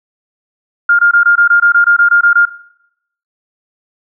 sine tone bursts, 1408 Hz, F6, 14 cents sharp, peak -5 dBFS, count 13, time 0.89-2.454 s, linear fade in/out 5 ms, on 100 ms, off 22 ms, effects noise-tail reverb RT60 0.8 s tail -18 dB re dry

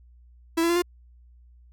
45% pulse tone with pitch steps, 329.6 / 337.1 / 344.8 / 352.6 Hz, E4 / E4 / F4 / F4, 0 / +39 / -22 / +17 cents, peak -20 dBFS, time 0.57-0.822 s, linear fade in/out 10 ms, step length 63 ms, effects added 60 Hz sine -50 dBFS peak until 1.72 s

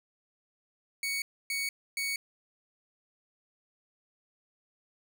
sawtooth tone bursts, 2231 Hz, C#7, 11 cents sharp, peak -27 dBFS, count 3, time 1.03-2.16 s, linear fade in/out 2 ms, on 190 ms, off 280 ms, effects 10-bit

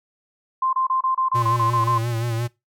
sine tone bursts, 1046 Hz, C6, 1 cent flat, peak -18 dBFS, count 10, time 0.62-1.981 s, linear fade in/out 5 ms, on 110 ms, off 29 ms
square tone with vibrato, 116.54 Hz, A#2, in tune, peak -23 dBFS, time 1.34-2.48 s, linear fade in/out 20 ms, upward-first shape sine, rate 5.7 Hz, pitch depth 55 cents each way
effects noise-tail reverb RT60 0.2 s tail -20 dB re dry

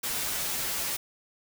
white noise with comb filter, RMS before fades -31 dBFS, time 0.03-0.97 s, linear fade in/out 10 ms, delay 10 ms, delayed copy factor -0.95, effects none

